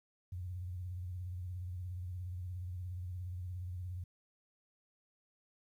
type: tone with vibrato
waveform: sine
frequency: 90 Hz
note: F#2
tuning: 47 cents flat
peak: -39 dBFS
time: 0.32-4.04 s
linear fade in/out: 5 ms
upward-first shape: sine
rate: 17 Hz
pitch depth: 79 cents each way
effects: 12-bit